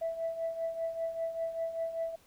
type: tone with tremolo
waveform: sine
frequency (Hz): 659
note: E5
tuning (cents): -1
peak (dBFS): -28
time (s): 0.01-2.16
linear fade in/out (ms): 10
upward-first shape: triangle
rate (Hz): 5.1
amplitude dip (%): 75
effects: tanh soft clip ceiling -26 dBFS + pink hiss -63 dBFS RMS until 2.26 s